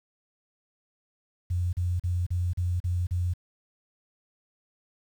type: tone bursts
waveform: sine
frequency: 88.7 Hz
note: F2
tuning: 27 cents sharp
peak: -24 dBFS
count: 7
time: 1.5-3.338 s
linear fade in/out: 10 ms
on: 230 ms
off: 38 ms
effects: 9-bit